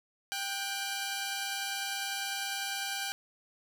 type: tone cluster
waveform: 10% pulse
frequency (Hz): 790 / 1466 / 1570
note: G5 / F#6 / G6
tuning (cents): +13 / -16 / +2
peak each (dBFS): -27 / -31 / -34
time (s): 0.32-3.12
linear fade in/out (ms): 0
effects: none